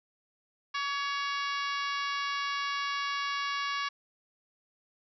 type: harmonic tone with a mistuned harmonic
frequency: 560 Hz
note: C#5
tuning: 18 cents sharp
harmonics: 2 / 3 / 4 / 5 / 6 / 7 / 8 / 9 / 10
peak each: -33 / -37 / -39 / -41 / -43 / -44 / -45 / -46 / -47 dBFS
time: 0.74-3.89 s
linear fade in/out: 10 ms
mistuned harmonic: 2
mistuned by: +21 cents
effects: none